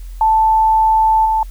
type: tone with level steps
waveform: sine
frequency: 880 Hz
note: A5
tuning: in tune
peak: -9 / -12 dBFS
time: 0.21-1.43 s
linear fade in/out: 2 ms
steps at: 1.25 s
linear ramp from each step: 10 ms
effects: added 43 Hz sine -27 dBFS peak until 1.5 s + white hiss -49 dBFS RMS until 1.5 s